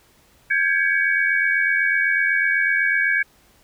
sine tone cluster, 1589 / 1677 / 2257 Hz, G6 / G#6 / C#7, +23 / +16 / +31 cents, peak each -21 dBFS, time 0.5-3.23 s, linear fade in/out 10 ms, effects pink hiss -56 dBFS RMS until 3.63 s

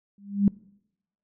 sine tone with exponential growth, 200.7 Hz, G3, 41 cents sharp, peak -13 dBFS, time 0.18-0.48 s, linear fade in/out 2 ms, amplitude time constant 65 ms, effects noise-tail reverb RT60 0.8 s tail -23 dB re dry

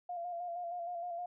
sine tone with vibrato, 697 Hz, F5, 4 cents flat, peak -37 dBFS, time 0.09-1.26 s, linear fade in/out 5 ms, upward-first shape square, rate 6.4 Hz, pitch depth 35 cents each way, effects none

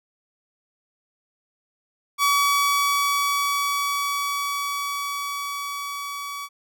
sawtooth tone with level ramp, 1138 Hz, C#6, 45 cents sharp, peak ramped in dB -13 to -27 dBFS, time 2.18-6.49 s, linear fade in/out 50 ms, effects none

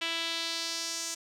sawtooth tone with band-pass filter sweep, 331.6 Hz, E4, 10 cents sharp, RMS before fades -34 dBFS, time 0.01-1.15 s, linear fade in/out 10 ms, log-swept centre 3000 to 6700 Hz, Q 2.3, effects none

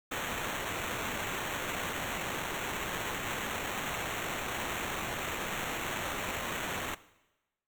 white noise with sample-and-hold, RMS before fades -36 dBFS, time 0.11-6.95 s, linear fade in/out 10 ms, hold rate 4900 Hz, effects noise-tail reverb RT60 1.0 s tail -18 dB re dry

